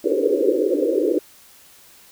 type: band-pass noise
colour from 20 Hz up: white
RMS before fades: -19 dBFS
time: 0.04-1.19 s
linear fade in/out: 5 ms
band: 290 to 530 Hz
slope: 96 dB/octave
effects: white hiss -49 dBFS RMS until 2.11 s